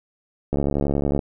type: click train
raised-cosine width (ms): 2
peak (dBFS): -9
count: 48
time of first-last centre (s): 0.53-1.192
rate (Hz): 71
effects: none